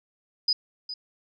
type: tone with echo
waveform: sine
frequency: 4978 Hz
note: D#8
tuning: in tune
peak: -19 dBFS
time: 0.48-0.53 s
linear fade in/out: 5 ms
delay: 410 ms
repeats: 1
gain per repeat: -13 dB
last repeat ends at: 0.94 s
effects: none